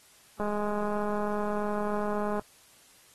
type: click train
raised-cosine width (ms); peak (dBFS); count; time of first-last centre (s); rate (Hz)
1; -19; 416; 0.4-2.395; 208
effects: white hiss -58 dBFS RMS until 3.14 s + AAC 32 kbps